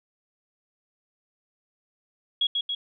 sine tone with echo, 3322 Hz, G#7, in tune, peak -20 dBFS, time 2.41-2.47 s, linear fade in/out 5 ms, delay 140 ms, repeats 2, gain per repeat -3 dB, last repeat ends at 2.75 s, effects none

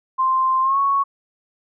sine tone with pitch glide, 1046.5 to 1108.7 Hz, C6 to C#6, 0 to 0 cents, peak -15 dBFS, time 0.18-1.04 s, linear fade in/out 20 ms, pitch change +100 cents, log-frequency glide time 0.62-0.78 s, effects none

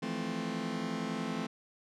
sawtooth chord, F major seventh, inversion third, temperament just, 163.7 / 174.61 / 218.3 / 261.9 Hz, E3 / F3 / A3 / C4, -12 / 0 / -13 / +2 cents, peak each -38 / -37 / -33 / -34 dBFS, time 0.02-1.47 s, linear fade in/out 10 ms, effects low-pass 6000 Hz 12 dB/octave

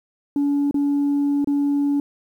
sine tone with dropouts, 285.1 Hz, C#4, 49 cents sharp, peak -15 dBFS, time 0.36-2 s, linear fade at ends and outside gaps 2 ms, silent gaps 0.711-0.743 / 1.445-1.473 s, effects tanh soft clip ceiling -15 dBFS + 9-bit

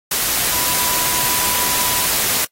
sine tone in noise, 987.8 Hz, B5, in tune, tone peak -28 dBFS, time 0.52-2.06 s, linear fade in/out 5 ms, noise white, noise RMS -18 dBFS, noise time 0.11-2.45 s, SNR -13 dB, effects noise-tail reverb RT60 0.1 s tail -23 dB re dry + AAC 48 kbps

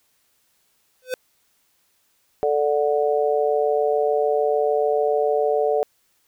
square tone with exponential growth, 508 Hz, B4, 49 cents sharp, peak -20 dBFS, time 1.02-1.14 s, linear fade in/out 1 ms, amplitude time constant 24 ms
harmonic tone, 146.83 Hz, D3, in tune, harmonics 3 / 4 / 5, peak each -20 / -22 / -24 dBFS, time 2.43-5.83 s, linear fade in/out 0 ms
effects white hiss -65 dBFS RMS until 6.27 s

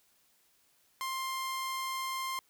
sawtooth tone, 1054 Hz, C6, 12 cents sharp, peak -30 dBFS, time 1.01-2.39 s, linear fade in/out 0 ms, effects white hiss -69 dBFS RMS until 2.49 s

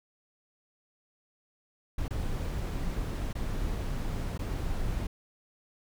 brown noise with dropouts, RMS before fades -32 dBFS, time 1.98-5.07 s, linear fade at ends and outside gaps 5 ms, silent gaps 2.081-2.106 / 3.33-3.351 / 4.378-4.391 s, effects none

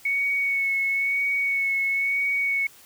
sine tone with vibrato, 2217 Hz, C#7, in tune, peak -21 dBFS, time 0.05-2.67 s, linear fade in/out 5 ms, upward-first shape sine, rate 1 Hz, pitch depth 20 cents each way, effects white hiss -51 dBFS RMS until 2.85 s

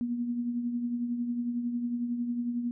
sine tone with tremolo, 240 Hz, B3, 49 cents flat, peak -26 dBFS, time 0.01-2.71 s, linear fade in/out 0 ms, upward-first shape triangle, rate 11 Hz, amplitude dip 55%, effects none

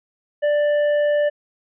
triangle tone with tanh clipping, 589 Hz, D5, 5 cents sharp, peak -17 dBFS, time 0.42-1.3 s, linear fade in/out 20 ms, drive 12 dB, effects resampled to 8000 Hz

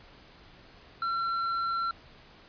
sine tone with hard clipping, 1358 Hz, F6, 49 cents flat, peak -29 dBFS, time 1.02-1.91 s, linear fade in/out 2 ms, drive 5 dB, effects pink hiss -54 dBFS RMS until 2.48 s + resampled to 11025 Hz

